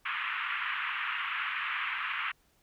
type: band-pass noise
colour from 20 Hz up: pink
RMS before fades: -34 dBFS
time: 0.05-2.32 s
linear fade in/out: 10 ms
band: 1100 to 2900 Hz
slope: 48 dB/octave
effects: pink hiss -69 dBFS RMS until 2.62 s